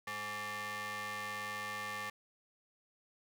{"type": "ring-modulated tone", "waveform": "sawtooth", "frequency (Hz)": 315.7, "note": "D#4", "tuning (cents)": 25, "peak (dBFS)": -32, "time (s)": [0.07, 2.1], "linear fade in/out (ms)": 5, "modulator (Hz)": 1470, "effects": []}